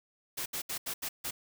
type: noise bursts at uneven times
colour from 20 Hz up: white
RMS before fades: -36 dBFS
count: 6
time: 0.37-0.46 / 0.53-0.62 / 0.69-0.78 / 0.86-0.94 / 1.02-1.09 / 1.24-1.31 s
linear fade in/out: 10 ms
effects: none